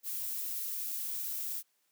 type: noise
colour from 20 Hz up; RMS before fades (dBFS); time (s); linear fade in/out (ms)
violet; -37; 0.03-1.63; 50
effects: white hiss -75 dBFS RMS until 1.91 s + high-pass 200 Hz 12 dB/octave